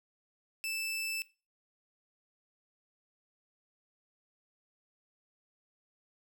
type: tone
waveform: sawtooth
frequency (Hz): 2640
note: E7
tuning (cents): +2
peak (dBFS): -31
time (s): 0.64-1.22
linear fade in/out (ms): 0
effects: noise-tail reverb RT60 0.3 s tail -19 dB re dry